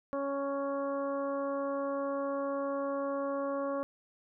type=harmonic tone; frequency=278.1 Hz; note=C#4; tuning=6 cents sharp; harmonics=1 / 2 / 3 / 4 / 5 / 6; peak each=-37 / -33 / -47 / -39 / -48 / -55 dBFS; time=0.13-3.83 s; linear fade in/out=0 ms; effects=none